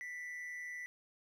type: tone with amplitude modulation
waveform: triangle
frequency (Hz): 1975.5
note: B6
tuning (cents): 0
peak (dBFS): -38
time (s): 0.01-0.86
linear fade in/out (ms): 0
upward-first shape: sine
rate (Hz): 160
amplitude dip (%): 50
effects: none